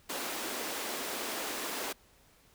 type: high-pass noise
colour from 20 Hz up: pink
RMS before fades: -37 dBFS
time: 0.09-1.93 s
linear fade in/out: 10 ms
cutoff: 270 Hz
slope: 24 dB/octave
effects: pink hiss -63 dBFS RMS until 2.54 s